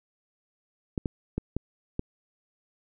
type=clicks; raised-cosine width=3 ms; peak=-15 dBFS; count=5; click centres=0.978 / 1.058 / 1.38 / 1.566 / 1.994 s; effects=none